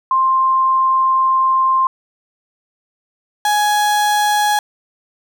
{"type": "tone pair in turn", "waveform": ["sine", "35% pulse"], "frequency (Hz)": [1052, 835], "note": ["C6", "G#5"], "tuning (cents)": [9, 9], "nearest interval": "major third", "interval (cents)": 400, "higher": "first", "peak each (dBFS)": -11, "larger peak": "neither", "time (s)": [[0.11, 1.87], [3.45, 4.59]], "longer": "first", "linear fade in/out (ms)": 2, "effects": []}